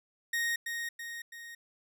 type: tone with echo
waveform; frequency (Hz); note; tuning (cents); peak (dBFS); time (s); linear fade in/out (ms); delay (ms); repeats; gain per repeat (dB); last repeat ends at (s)
40% pulse; 1864.7; A#6; 0; -28; 0.33-0.56; 5; 330; 3; -5; 1.55
effects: none